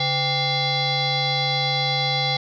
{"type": "tone with frequency modulation", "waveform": "sine", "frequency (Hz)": 2093, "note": "C7", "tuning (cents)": 0, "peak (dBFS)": -19, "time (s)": [0, 2.37], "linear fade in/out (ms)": 5, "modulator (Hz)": 651, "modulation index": 3.7, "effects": []}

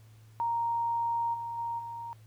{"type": "tone with level steps", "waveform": "sine", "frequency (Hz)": 932.3, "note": "A#5", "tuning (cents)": 0, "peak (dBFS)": [-27, -34, -31, -37], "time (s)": [0.4, 2.13], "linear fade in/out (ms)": 0, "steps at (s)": [1.33, 1.57, 1.78], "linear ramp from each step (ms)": 20, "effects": ["added 110 Hz sine -52 dBFS peak until 2.26 s", "pink hiss -65 dBFS RMS until 2.26 s"]}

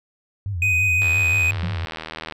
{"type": "tone with vibrato", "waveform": "sine", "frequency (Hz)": 92.9, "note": "F#2", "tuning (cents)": 7, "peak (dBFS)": -23, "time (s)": [0.46, 1.85], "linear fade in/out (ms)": 0, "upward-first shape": "sine", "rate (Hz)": 5.8, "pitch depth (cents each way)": 170}
{"type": "tone", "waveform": "triangle", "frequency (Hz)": 2500, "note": "D#7", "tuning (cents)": 8, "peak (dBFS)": -15, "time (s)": [0.62, 1.51], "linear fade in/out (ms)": 2}
{"type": "click train", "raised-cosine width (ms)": 0.3, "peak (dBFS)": -15, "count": 105, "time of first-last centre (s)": [1.02, 2.323], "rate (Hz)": 79.8}
{"type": "tone with exponential decay", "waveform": "triangle", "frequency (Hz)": 175.5, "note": "F3", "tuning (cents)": 9, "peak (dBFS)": -20, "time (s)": [1.63, 1.86], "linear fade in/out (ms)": 2, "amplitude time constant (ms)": 50}
{"effects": []}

